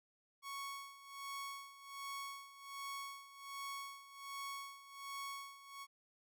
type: tone with tremolo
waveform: sawtooth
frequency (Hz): 1108.7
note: C#6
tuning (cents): 0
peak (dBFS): -39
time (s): 0.42-5.87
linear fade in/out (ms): 50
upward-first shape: sine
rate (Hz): 1.3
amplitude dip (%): 80
effects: none